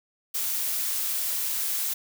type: noise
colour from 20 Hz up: blue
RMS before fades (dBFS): -28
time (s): 0.34-1.94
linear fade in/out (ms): 10
effects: none